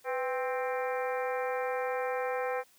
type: harmonic tone with a mistuned harmonic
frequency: 262.7 Hz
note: C4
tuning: 7 cents sharp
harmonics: 2 / 3 / 4 / 5 / 6 / 7 / 8 / 9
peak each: -32 / -36 / -41 / -42 / -43 / -43 / -48 / -45 dBFS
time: 0.04-2.64 s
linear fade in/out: 50 ms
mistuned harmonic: 2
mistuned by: -78 cents
effects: white hiss -63 dBFS RMS until 2.78 s + high-pass 100 Hz 12 dB/octave